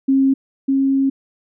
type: tone pair in turn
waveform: sine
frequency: 269.4 / 271 Hz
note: C#4 / C#4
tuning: -49 / -39 cents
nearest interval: unison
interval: 10 cents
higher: second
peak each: -11 / -13 dBFS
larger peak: first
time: 0.08-0.34 / 0.68-1.1 s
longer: second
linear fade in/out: 10 ms
effects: none